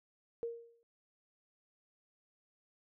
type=tone with exponential decay; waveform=sine; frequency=466.2 Hz; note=A#4; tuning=in tune; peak=-33 dBFS; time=0.43-0.83 s; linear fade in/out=0 ms; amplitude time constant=86 ms; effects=none